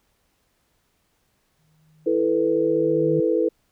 sine tone with exponential growth, 155.56 Hz, D#3, in tune, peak -23 dBFS, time 1.59-3.2 s, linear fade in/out 2 ms, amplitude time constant 350 ms
sine chord, E suspended fourth, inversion none, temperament just, 329.6 / 439.5 / 494.4 Hz, E4 / A4 / B4, 0 / -2 / +2 cents, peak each -22 dBFS, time 2.06-3.49 s, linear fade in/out 10 ms
effects pink hiss -68 dBFS RMS until 3.71 s

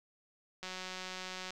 click train, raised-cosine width 0.2 ms, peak -25 dBFS, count 163, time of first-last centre 0.63-1.506 s, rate 185 Hz, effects none

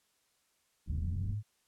pink low-pass noise, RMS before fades -39 dBFS, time 0.86-1.35 s, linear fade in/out 20 ms, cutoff 200 Hz, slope 24 dB/octave
sine linear sweep, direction up, 71.5 to 108.6 Hz, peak -33 dBFS, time 0.87-1.43 s, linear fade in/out 50 ms
effects white hiss -74 dBFS RMS until 1.67 s + low-pass 11000 Hz 12 dB/octave

